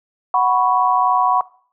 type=chord; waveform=sine; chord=F# suspended fourth; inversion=none; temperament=just; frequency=740 / 986.7 / 1110 Hz; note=F#5 / B5 / C#6; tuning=0 / -2 / +2 cents; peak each=-17 dBFS; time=0.34-1.41 s; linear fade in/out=2 ms; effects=noise-tail reverb RT60 0.5 s tail -20 dB re dry